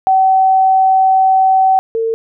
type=tone pair in turn; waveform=sine; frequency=762 / 452.1 Hz; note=G5 / A4; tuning=-49 / +47 cents; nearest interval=major sixth; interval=904 cents; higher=first; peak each=-7 / -13 dBFS; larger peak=first; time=0.07-1.79 / 1.95-2.14 s; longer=first; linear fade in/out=0 ms; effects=none